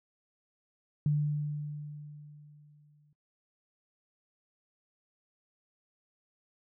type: tone with exponential decay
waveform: sine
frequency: 148.2 Hz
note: D3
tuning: 16 cents sharp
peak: -23 dBFS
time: 1.06-3.13 s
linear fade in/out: 2 ms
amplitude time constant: 450 ms
effects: noise-tail reverb RT60 0.1 s tail -18 dB re dry